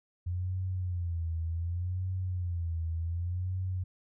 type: tone with vibrato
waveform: sine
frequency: 87.31 Hz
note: F2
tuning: in tune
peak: -30 dBFS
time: 0.26-3.84 s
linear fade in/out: 10 ms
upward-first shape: sine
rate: 0.67 Hz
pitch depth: 110 cents each way
effects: none